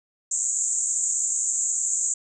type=band-pass noise; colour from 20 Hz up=pink; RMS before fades=-25 dBFS; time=0.31-2.14 s; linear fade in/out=5 ms; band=6800 to 7800 Hz; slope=96 dB/octave; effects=none